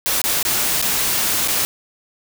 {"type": "noise with dropouts", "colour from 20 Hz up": "white", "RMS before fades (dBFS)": -19, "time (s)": [0.06, 1.65], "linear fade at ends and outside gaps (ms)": 0, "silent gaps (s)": [[0.216, 0.24], [0.428, 0.451], [0.816, 0.825], [1.476, 1.483]], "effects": []}